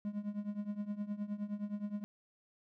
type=tone with tremolo; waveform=triangle; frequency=206.4 Hz; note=G#3; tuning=10 cents flat; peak=-31 dBFS; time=0.05-2.04 s; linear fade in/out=0 ms; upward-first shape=triangle; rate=9.6 Hz; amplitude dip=90%; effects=none